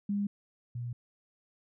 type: tone pair in turn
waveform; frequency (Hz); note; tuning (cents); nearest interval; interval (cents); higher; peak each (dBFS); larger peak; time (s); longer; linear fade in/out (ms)
sine; 202.6 / 120.47; G#3 / B2; -43 / -43; major sixth; 900; first; -28 / -34; first; 0.09-0.27 / 0.75-0.93; neither; 5
effects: none